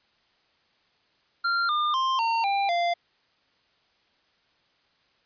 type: tone with pitch steps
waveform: square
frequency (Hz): 1385 / 1205.7 / 1049.6 / 913.8 / 795.5 / 692.5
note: F6 / D6 / C6 / A#5 / G5 / F5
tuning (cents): -15 / +45 / +5 / -35 / +25 / -15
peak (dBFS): -23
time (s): 1.44-2.94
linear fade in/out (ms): 10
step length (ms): 250
effects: white hiss -66 dBFS RMS until 5.25 s + resampled to 11025 Hz